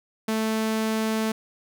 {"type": "tone", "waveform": "sawtooth", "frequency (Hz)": 220, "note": "A3", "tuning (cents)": 0, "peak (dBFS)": -19, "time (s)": [0.28, 1.32], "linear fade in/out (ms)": 5, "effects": []}